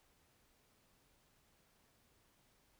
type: silence
effects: pink hiss -73 dBFS RMS until 2.79 s